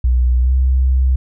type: tone with pitch glide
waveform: sine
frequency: 61.74 to 64.73 Hz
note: B1 to C2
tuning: 0 to -18 cents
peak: -10 dBFS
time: 0.04-1.16 s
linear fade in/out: 5 ms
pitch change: +82 cents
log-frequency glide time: 0.4-0.52 s
effects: none